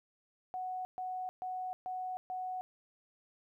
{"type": "tone bursts", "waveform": "sine", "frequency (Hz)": 740, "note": "F#5", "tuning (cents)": 0, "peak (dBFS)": -36, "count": 5, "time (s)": [0.54, 2.61], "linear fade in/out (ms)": 0, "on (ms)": 310, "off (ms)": 130, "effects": ["13-bit"]}